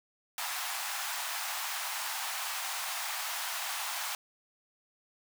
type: high-pass noise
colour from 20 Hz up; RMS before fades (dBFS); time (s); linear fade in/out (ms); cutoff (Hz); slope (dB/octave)
pink; -36; 0.38-4.15; 2; 730; 48
effects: none